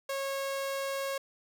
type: tone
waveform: sawtooth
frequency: 547 Hz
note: C#5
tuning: 23 cents flat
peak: -28 dBFS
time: 0.09-1.18 s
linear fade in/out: 5 ms
effects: none